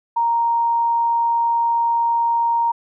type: tone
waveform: sine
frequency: 932.3 Hz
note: A#5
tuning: in tune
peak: -15 dBFS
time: 0.16-2.72 s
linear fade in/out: 10 ms
effects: none